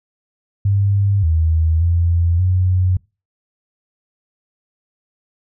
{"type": "tone with pitch steps", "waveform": "sine", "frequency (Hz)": [99.8, 80.4, 85.1, 91.8], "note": ["G2", "E2", "F2", "F#2"], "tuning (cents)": [32, -43, -44, -13], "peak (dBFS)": -12, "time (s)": [0.65, 2.97], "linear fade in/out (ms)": 5, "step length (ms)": 580, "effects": ["noise-tail reverb RT60 0.3 s tail -25 dB re dry"]}